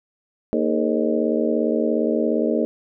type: harmonic tone with a mistuned harmonic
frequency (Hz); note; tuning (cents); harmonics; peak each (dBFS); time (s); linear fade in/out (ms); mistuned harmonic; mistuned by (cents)
77.2; D#2; -13; 3 / 4 / 5 / 6 / 7 / 8; -23 / -24 / -25 / -26 / -26 / -27; 0.53-2.65; 0; 5; +110
effects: none